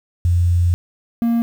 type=tone pair in turn; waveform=sine / triangle; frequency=87.31 / 233.1 Hz; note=F2 / A#3; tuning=0 / 0 cents; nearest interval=octave + perfect fourth; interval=1700 cents; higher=second; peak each=-12 dBFS; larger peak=neither; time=0.25-0.74 / 1.22-1.42 s; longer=first; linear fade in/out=0 ms; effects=7-bit

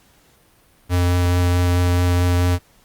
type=tone with vibrato; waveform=square; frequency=88.7 Hz; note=F2; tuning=27 cents sharp; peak=-15 dBFS; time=0.89-2.59 s; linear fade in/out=50 ms; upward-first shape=triangle; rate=4.6 Hz; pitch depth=11 cents each way; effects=pink hiss -55 dBFS RMS until 2.84 s + Opus 48 kbps

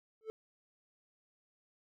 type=tone with exponential growth; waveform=triangle; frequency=440 Hz; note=A4; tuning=in tune; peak=-32 dBFS; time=0.21-0.3 s; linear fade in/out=0 ms; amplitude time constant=19 ms; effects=none

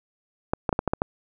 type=clicks; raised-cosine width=1 ms; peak=-8 dBFS; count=7; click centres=0.535 / 0.692 / 0.728 / 0.791 / 0.877 / 0.935 / 1.019 s; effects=none

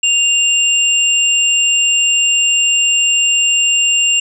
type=tone pair together; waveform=sine; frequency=2794 / 7468 Hz; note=F7 / A#8; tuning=0 / +2 cents; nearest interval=octave + perfect fourth; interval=1702 cents; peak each=-11 / -16 dBFS; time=0.03-4.2 s; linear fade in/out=5 ms; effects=none

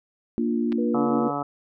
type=chord; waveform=sine; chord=Bb major; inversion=none; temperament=equal; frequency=233.1 / 293.7 / 349.2 Hz; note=Bb3 / D4 / F4; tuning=0 / 0 / 0 cents; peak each=-23 / -28 / -28 dBFS; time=0.38-1.28 s; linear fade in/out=0 ms
type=clicks; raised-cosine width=0.3 ms; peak=-23 dBFS; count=2; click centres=0.721 / 0.726 s
type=tone; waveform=sine; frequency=482.4 Hz; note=B4; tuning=41 cents flat; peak=-28 dBFS; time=0.78-1.31 s; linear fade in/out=5 ms
type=harmonic tone; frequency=143.3 Hz; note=D3; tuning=42 cents flat; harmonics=1 / 2 / 3 / 4 / 5 / 6 / 7 / 8 / 9; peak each=-37 / -31 / -37 / -35 / -31 / -34 / -37 / -36 / -32 dBFS; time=0.94-1.43 s; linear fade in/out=5 ms
effects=none

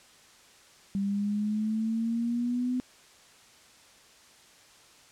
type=exponential sweep; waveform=sine; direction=up; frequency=196.2 to 253.4 Hz; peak=-26 dBFS; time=0.95-2.8 s; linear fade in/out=0 ms; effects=white hiss -56 dBFS RMS until 5.11 s + low-pass 8000 Hz 12 dB/octave

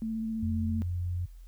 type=tone with vibrato; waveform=sine; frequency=222.3 Hz; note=A3; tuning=18 cents sharp; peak=-30 dBFS; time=0.02-0.82 s; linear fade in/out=0 ms; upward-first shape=sine; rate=15 Hz; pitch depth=17 cents each way
type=tone with pitch glide; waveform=sine; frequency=87.31 to 88.48 Hz; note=F2 to F2; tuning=0 to +23 cents; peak=-29 dBFS; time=0.42-1.26 s; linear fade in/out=10 ms; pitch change=+23 cents; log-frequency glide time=0.65-0.93 s
effects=added 42 Hz sine -45 dBFS peak until 1.47 s + white hiss -68 dBFS RMS until 1.47 s

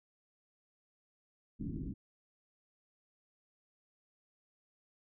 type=low-pass noise; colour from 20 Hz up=white; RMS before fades=-40 dBFS; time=1.59-1.94 s; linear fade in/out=20 ms; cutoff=300 Hz; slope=48 dB/octave; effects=none

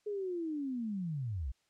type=linear sweep; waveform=sine; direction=down; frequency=423.9 to 55 Hz; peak=-34 dBFS; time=0.06-1.52 s; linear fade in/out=10 ms; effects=white hiss -75 dBFS RMS until 1.69 s + low-pass 7000 Hz 12 dB/octave

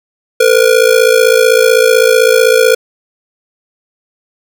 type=ring-modulated tone; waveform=square; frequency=479.3 Hz; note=A#4; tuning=48 cents sharp; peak=-3 dBFS; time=0.4-2.75 s; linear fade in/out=5 ms; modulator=27.9 Hz; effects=none

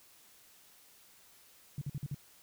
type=tone bursts; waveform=sine; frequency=140.8 Hz; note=C#3; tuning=27 cents sharp; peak=-34 dBFS; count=5; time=1.78-2.146 s; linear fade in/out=2 ms; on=34 ms; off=49 ms; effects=white hiss -61 dBFS RMS until 2.42 s

